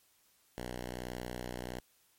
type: tone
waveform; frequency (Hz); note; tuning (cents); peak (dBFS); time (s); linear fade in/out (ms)
5% pulse; 61.4; B1; -9; -28; 0.58-1.8; 0
effects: white hiss -69 dBFS RMS until 2.18 s + MP3 64 kbps